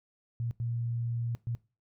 sine tone bursts at uneven times, 117.7 Hz, A#2, 17 cents sharp, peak -30 dBFS, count 3, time 0.4-0.51 / 0.6-1.35 / 1.47-1.55 s, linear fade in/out 0 ms, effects noise-tail reverb RT60 0.3 s tail -20 dB re dry

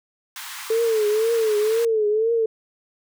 pink high-pass noise, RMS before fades -35 dBFS, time 0.36-1.85 s, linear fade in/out 2 ms, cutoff 920 Hz, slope 48 dB/octave
sine tone with vibrato, 440 Hz, A4, in tune, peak -17 dBFS, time 0.7-2.46 s, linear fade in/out 5 ms, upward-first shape triangle, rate 2 Hz, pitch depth 110 cents each way
effects none

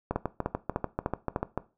two click trains, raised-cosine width 1 ms, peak -14 / -13 dBFS, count 11 / 5, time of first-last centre 0.11-1.576 / 0.16-1.361 s, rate 6.82 / 3.33 Hz, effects noise-tail reverb RT60 0.3 s tail -17 dB re dry

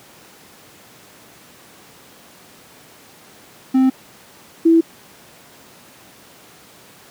triangle / sine tone pair in turn, 261.6 / 329.6 Hz, C4 / E4, 0 / 0 cents, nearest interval major third, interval 400 cents, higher second, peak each -8 dBFS, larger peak neither, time 3.74-3.9 / 4.65-4.81 s, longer neither, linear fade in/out 10 ms, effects pink hiss -45 dBFS RMS until 7.1 s + high-pass 150 Hz 12 dB/octave

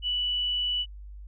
sine tone, 2960 Hz, F#7, in tune, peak -25 dBFS, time 0.02-0.86 s, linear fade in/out 50 ms, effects added 50 Hz sine -40 dBFS peak until 1.27 s

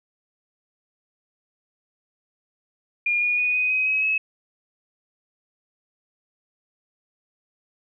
sine tone with pitch steps, 2420 / 2445 / 2471 / 2497 / 2523 / 2549 / 2576 Hz, D#7 / D#7 / D#7 / D#7 / D#7 / D#7 / E7, -49 / -31 / -13 / +6 / +23 / +41 / -41 cents, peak -19 dBFS, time 3.06-4.18 s, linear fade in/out 5 ms, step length 160 ms, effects none

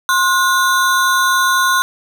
square ring-modulated tone, 1253 Hz, D#6, 12 cents sharp, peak -9 dBFS, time 0.09-1.82 s, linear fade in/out 0 ms, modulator 197 Hz, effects none

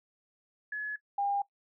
sine tone pair in turn, 1700 / 803.9 Hz, G#6 / G5, +40 / +43 cents, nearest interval octave + minor second, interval 1297 cents, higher first, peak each -32 / -27 dBFS, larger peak second, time 0.72-0.96 / 1.18-1.42 s, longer neither, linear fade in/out 5 ms, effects noise-tail reverb RT60 0.1 s tail -19 dB re dry

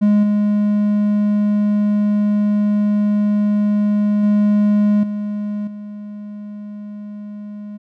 triangle tone with level steps, 207.6 Hz, G#3, in tune, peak -8 / -11 / -9 / -18 / -26 dBFS, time 0.01-7.78 s, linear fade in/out 20 ms, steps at 0.23 / 4.23 / 5.03 / 5.67 s, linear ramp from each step 5 ms, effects none

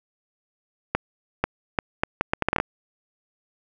accelerating click train, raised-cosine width 0.5 ms, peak -5 dBFS, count 12, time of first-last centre 0.95-2.601 s, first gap 490 ms, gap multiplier 0.71, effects none

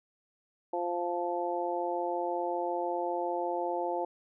harmonic tone, 174.61 Hz, F3, in tune, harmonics 2 / 3 / 4 / 5, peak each -35 / -35 / -35 / -35 dBFS, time 0.73-4.05 s, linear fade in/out 5 ms, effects none

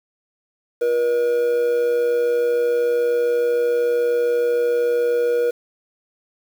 triangle tone with amplitude modulation, 480 Hz, B4, 49 cents flat, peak -12 dBFS, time 0.81-5.51 s, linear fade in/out 10 ms, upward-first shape sine, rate 133 Hz, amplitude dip 45%, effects 7-bit

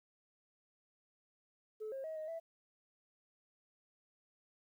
sine tone with pitch steps, 432.5 / 537 / 635 / 624 / 659 Hz, A4 / C5 / D#5 / D#5 / E5, -30 / +45 / +35 / +5 / -1 cents, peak -39 dBFS, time 1.8-2.4 s, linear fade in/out 20 ms, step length 120 ms, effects tanh soft clip ceiling -37 dBFS + 12-bit

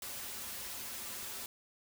white noise with comb filter, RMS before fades -43 dBFS, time 0.02-1.46 s, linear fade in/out 2 ms, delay 6.4 ms, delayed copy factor -0.85, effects none

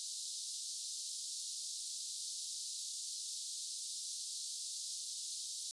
pink band-pass noise, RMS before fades -44 dBFS, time 0-5.71 s, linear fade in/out 0 ms, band 3900 to 10000 Hz, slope 48 dB/octave, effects resampled to 24000 Hz

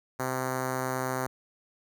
5% pulse tone with notch filter, 129.6 Hz, C3, 16 cents flat, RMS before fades -31 dBFS, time 0.19-1.27 s, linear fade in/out 10 ms, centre 3400 Hz, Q 0.92, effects none

